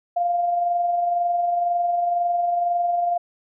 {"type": "tone with amplitude modulation", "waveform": "sine", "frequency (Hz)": 698.5, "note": "F5", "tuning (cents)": 0, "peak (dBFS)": -17, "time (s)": [0.16, 3.18], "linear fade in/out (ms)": 10, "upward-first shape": "sine", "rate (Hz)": 22, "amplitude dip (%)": 35, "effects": []}